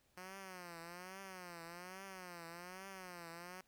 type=tone with vibrato; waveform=5% pulse; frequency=180.1 Hz; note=F#3; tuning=46 cents flat; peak=-38 dBFS; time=0.17-3.61 s; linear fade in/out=2 ms; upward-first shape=triangle; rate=1.2 Hz; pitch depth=150 cents each way; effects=pink hiss -75 dBFS RMS until 3.67 s